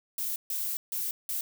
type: noise bursts at uneven times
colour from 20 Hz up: violet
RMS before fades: -32 dBFS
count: 4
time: 0.18-0.36 / 0.5-0.77 / 0.92-1.11 / 1.29-1.41 s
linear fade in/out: 2 ms
effects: none